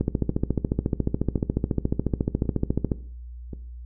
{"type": "two click trains", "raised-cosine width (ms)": 3, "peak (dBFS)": [-9, -21], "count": [42, 4], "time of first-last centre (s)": [[0.01, 2.918], [0.3, 3.533]], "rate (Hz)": [14.1, 0.928], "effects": ["noise-tail reverb RT60 0.5 s tail -17 dB re dry", "added 60 Hz sine -36 dBFS peak until 3.85 s"]}